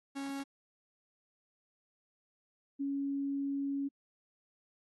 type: tone pair in turn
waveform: 45% pulse / sine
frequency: 275.8 / 278.4 Hz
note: C#4 / C#4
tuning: -9 / +8 cents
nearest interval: unison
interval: 17 cents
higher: second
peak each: -37 / -32 dBFS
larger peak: second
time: 0.15-0.44 / 2.79-3.89 s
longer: second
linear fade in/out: 20 ms
effects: AAC 32 kbps